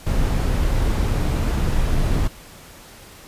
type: noise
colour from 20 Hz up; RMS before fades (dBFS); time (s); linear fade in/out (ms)
brown; -19; 0.06-2.28; 10
effects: pink hiss -43 dBFS RMS until 3.27 s + resampled to 32000 Hz